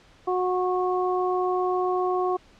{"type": "harmonic tone", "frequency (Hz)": 365.5, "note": "F#4", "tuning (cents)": -21, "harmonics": [1, 2, 3], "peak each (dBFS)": [-24, -27, -29], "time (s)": [0.27, 2.37], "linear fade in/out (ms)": 10, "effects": ["pink hiss -55 dBFS RMS until 2.59 s", "low-pass 5000 Hz 12 dB/octave"]}